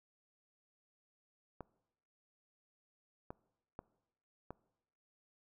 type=clicks; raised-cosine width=1 ms; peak=-30 dBFS; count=4; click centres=1.607 / 3.305 / 3.791 / 4.506 s; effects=noise-tail reverb RT60 0.9 s tail -22 dB re dry

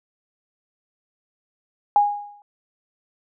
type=tone with exponential decay; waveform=sine; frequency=822 Hz; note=G#5; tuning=18 cents flat; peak=-10 dBFS; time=1.96-2.42 s; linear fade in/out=1 ms; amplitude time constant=100 ms; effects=none

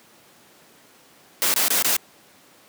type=noise bursts; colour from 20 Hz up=white; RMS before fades=-20 dBFS; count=4; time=1.42-1.966 s; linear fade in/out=0 ms; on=120 ms; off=22 ms; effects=pink hiss -52 dBFS RMS until 2.68 s + high-pass 200 Hz 12 dB/octave

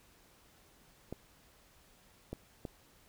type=clicks; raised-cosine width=2 ms; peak=-26 dBFS; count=3; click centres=1.126 / 2.33 / 2.652 s; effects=pink hiss -64 dBFS RMS until 3.08 s

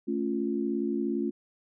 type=chord; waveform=sine; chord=A augmented; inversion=none; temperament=equal; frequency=220 / 277.2 / 349.2 Hz; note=A3 / C#4 / E#4; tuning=0 / 0 / 0 cents; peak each=-31 dBFS; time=0.07-1.31 s; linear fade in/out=20 ms; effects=none

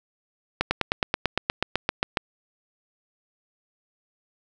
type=slowing click train; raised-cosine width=0.3 ms; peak=-5 dBFS; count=14; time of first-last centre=0.61-2.172 s; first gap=100 ms; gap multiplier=1.03; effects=none

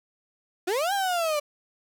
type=linear two-way sweep; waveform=35% pulse; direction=up then down; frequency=335 to 813 to 577 Hz; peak=-22 dBFS; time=0.67-1.4 s; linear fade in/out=10 ms; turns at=0.93 s; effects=none

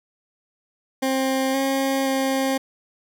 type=tone with pitch steps; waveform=20% pulse; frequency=264.9 / 269.9 / 267.3 Hz; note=C4 / C#4 / C4; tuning=+22 / -46 / +37 cents; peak=-15 dBFS; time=1.02-2.58 s; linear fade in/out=10 ms; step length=520 ms; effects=none

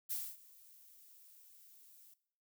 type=noise with ADSR envelope; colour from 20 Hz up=violet; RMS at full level=-38 dBFS; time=0.09-2.14 s; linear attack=21 ms; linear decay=250 ms; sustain=-23 dB; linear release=6 ms; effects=noise-tail reverb RT60 0.6 s tail -18 dB re dry

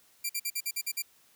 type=tone bursts; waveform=5% pulse; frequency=2357 Hz; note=D7; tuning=6 cents sharp; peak=-20 dBFS; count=8; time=0.24-1.023 s; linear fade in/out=10 ms; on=55 ms; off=49 ms; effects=white hiss -63 dBFS RMS until 1.35 s + high-pass 60 Hz 12 dB/octave

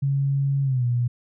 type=tone with pitch glide; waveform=sine; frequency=138.59 to 121.35 Hz; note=C#3 to B2; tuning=0 to -30 cents; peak=-19 dBFS; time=0.02-1.08 s; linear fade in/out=10 ms; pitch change=-230 cents; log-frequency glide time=0.63-0.85 s; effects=none

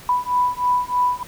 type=beating tone pair; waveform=sine; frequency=987.8 / 991 Hz; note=B5 / B5; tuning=0 / +6 cents; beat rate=3.2 Hz; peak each=-20 dBFS; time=0.09-1.23 s; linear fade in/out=2 ms; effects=pink hiss -42 dBFS RMS until 1.27 s

